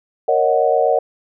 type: chord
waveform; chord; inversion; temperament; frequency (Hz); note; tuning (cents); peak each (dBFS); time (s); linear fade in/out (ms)
sine; D# minor seventh; second; equal; 466.2 / 554.4 / 622.3 / 740; A#4 / C#5 / D#5 / F#5; 0 / 0 / 0 / 0; -18; 0.28-0.99; 5
effects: none